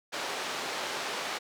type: band-pass noise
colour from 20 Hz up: pink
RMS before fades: -35 dBFS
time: 0.12-1.39 s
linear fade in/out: 20 ms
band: 490 to 5500 Hz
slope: 12 dB/octave
effects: none